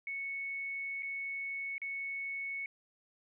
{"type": "tone with dropouts", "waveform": "sine", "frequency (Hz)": 2212, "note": "C#7", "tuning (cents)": -4, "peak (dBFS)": -36, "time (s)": [0.07, 2.66], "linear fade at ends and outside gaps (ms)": 2, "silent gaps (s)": [[1.024, 1.03], [1.781, 1.817]], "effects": []}